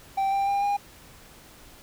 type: tone with pitch steps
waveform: triangle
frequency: 780 / 790 / 800.1 / 810.3 Hz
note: G5 / G5 / G5 / G#5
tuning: -9 / +13 / +35 / -43 cents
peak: -20 dBFS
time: 0.17-0.77 s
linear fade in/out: 10 ms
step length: 150 ms
effects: pink hiss -50 dBFS RMS until 1.82 s